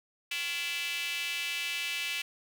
square tone with high-pass filter, 155.56 Hz, D#3, in tune, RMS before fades -34 dBFS, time 0.31-2.22 s, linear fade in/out 5 ms, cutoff 2600 Hz, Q 4.3, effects none

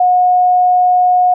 sine tone, 725 Hz, F#5, 35 cents flat, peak -7 dBFS, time 0-1.34 s, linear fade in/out 5 ms, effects none

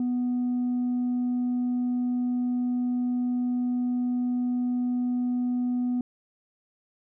triangle tone with tanh clipping, 246.9 Hz, B3, in tune, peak -24 dBFS, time 0-6.01 s, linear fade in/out 2 ms, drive 6 dB, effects none

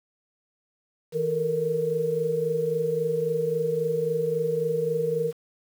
sine tone cluster, 160.6 / 445.9 / 469.6 Hz, E3 / A4 / A#4, -45 / +23 / +13 cents, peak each -32 / -30 / -24 dBFS, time 1.12-5.33 s, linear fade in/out 50 ms, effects 8-bit

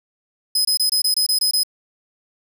sawtooth tone bursts, 5050 Hz, D#8, 25 cents sharp, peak -13 dBFS, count 9, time 0.55-1.634 s, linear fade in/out 5 ms, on 100 ms, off 23 ms, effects none

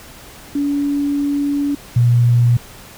sine tone pair in turn, 285.5 / 120.04 Hz, D4 / B2, -49 / -49 cents, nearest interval octave + minor third, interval 1500 cents, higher first, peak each -15 / -9 dBFS, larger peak second, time 0.55-1.75 / 1.96-2.57 s, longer first, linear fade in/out 5 ms, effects pink hiss -39 dBFS RMS until 2.97 s

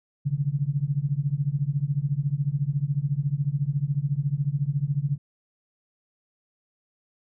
sine tone with tremolo, 142.1 Hz, C#3, 43 cents sharp, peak -18 dBFS, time 0.25-5.18 s, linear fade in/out 20 ms, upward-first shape triangle, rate 14 Hz, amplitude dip 100%, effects none

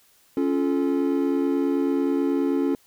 triangle chord, Db augmented, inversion none, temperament just, 277.2 / 346.5 / 433.1 Hz, Db4 / F4 / A4, 0 / -14 / -27 cents, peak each -20 / -24 / -26 dBFS, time 0.37-2.75 s, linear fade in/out 2 ms, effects white hiss -59 dBFS RMS until 2.86 s

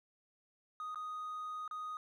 triangle tone with dropouts, 1244.5 Hz, D#6, in tune, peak -37 dBFS, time 0.8-1.97 s, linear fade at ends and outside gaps 1 ms, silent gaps 0.946-0.957 / 1.678-1.711 s, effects tanh soft clip ceiling -34 dBFS

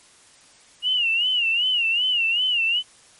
sine tone with vibrato, 2848 Hz, F7, 33 cents sharp, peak -18 dBFS, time 0.82-2.83 s, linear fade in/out 50 ms, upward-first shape sine, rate 2.6 Hz, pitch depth 120 cents each way, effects white hiss -52 dBFS RMS until 3.19 s + MP3 48 kbps

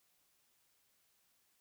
silence, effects white hiss -75 dBFS RMS until 1.6 s

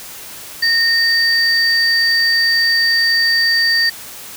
sine tone pair together, 1840 / 4631 Hz, A#6 / D8, -23 / -25 cents, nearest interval octave + major third, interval 1598 cents, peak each -14 dBFS, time 0.62-3.9 s, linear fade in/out 10 ms, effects white hiss -33 dBFS RMS until 4.36 s

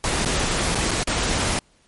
pink noise with dropouts, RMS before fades -22 dBFS, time 0.04-1.59 s, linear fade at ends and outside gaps 1 ms, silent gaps 0.249-0.258 / 0.748-0.754 / 0.909-0.914 / 1.032-1.073 s, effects pink hiss -59 dBFS RMS until 1.87 s + MP3 48 kbps

